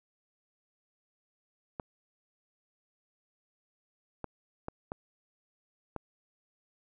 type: clicks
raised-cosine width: 1 ms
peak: -22 dBFS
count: 5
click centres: 1.798 / 4.243 / 4.684 / 4.919 / 5.963 s
effects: none